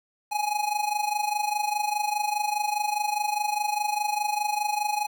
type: tone with amplitude modulation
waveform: square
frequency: 837 Hz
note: G#5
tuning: 13 cents sharp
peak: -22 dBFS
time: 0.31-5.07 s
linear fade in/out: 20 ms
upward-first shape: sine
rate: 24.9 Hz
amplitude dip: 75%
effects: 9-bit